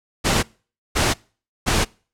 pink noise bursts, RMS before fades -18 dBFS, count 3, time 0.24-1.85 s, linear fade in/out 20 ms, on 190 ms, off 520 ms, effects noise-tail reverb RT60 0.4 s tail -25 dB re dry + low-pass 9000 Hz 12 dB/octave

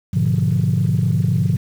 sine chord, G# diminished seventh, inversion none, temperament equal, 103.83 / 123.47 / 146.83 / 174.61 Hz, G#2 / B2 / D3 / F3, 0 / 0 / 0 / 0 cents, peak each -19 dBFS, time 0.13-1.57 s, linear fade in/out 10 ms, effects tanh soft clip ceiling -8 dBFS + 7-bit

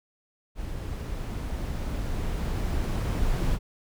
brown noise with level ramp, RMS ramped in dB -34 to -25 dBFS, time 0.55-3.59 s, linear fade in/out 50 ms, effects none

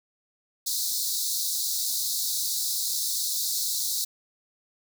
pink high-pass noise, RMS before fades -28 dBFS, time 0.66-4.05 s, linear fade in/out 10 ms, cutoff 3800 Hz, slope 96 dB/octave, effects none

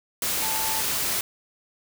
sine tone in noise, 880 Hz, A5, in tune, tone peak -31 dBFS, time 0.42-0.81 s, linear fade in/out 2 ms, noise white, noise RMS -26 dBFS, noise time 0.22-1.21 s, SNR -8 dB, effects none

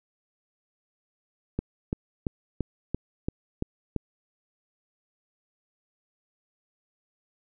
click train, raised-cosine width 3 ms, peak -14 dBFS, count 8, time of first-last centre 1.59-3.963 s, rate 2.95 Hz, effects none

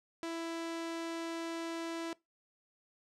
sawtooth tone, 331.7 Hz, E4, 11 cents sharp, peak -33 dBFS, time 0.23-2.13 s, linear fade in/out 0 ms, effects noise-tail reverb RT60 0.2 s tail -22 dB re dry + low-pass 8000 Hz 12 dB/octave

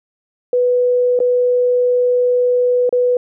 sine tone with dropouts, 493.9 Hz, B4, in tune, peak -11 dBFS, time 0.53-3.17 s, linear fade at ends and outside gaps 2 ms, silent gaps 1.191-1.202 / 2.893-2.926 s, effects none

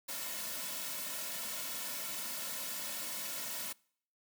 white noise with comb filter, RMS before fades -40 dBFS, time 0.08-3.73 s, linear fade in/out 10 ms, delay 2.5 ms, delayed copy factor -0.7, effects noise-tail reverb RT60 0.6 s tail -25 dB re dry + high-pass 200 Hz 12 dB/octave

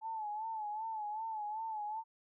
sine tone with vibrato, 866 Hz, A5, 28 cents flat, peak -37 dBFS, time 0.01-2.04 s, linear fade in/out 50 ms, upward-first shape sine, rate 2.6 Hz, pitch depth 71 cents each way, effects none

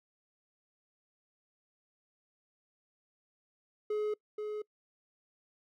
triangle tone with echo, 423.2 Hz, G#4, 33 cents sharp, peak -28 dBFS, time 3.9-4.14 s, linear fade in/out 5 ms, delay 480 ms, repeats 1, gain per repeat -5 dB, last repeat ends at 4.62 s, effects noise-tail reverb RT60 0.1 s tail -24 dB re dry

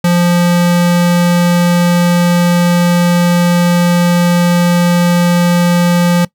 square tone, 174.61 Hz, F3, in tune, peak -8 dBFS, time 0.04-6.25 s, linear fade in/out 5 ms, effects noise-tail reverb RT60 0.1 s tail -21 dB re dry

